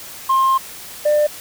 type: tone pair in turn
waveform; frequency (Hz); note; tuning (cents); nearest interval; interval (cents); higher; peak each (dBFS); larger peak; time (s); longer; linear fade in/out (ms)
sine; 1061 / 596.7; C6 / D5; +24 / +27; minor seventh; 997; first; -10; neither; 0.29-0.58 / 1.05-1.27; first; 10
effects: tanh soft clip ceiling -10 dBFS + white hiss -35 dBFS RMS until 1.4 s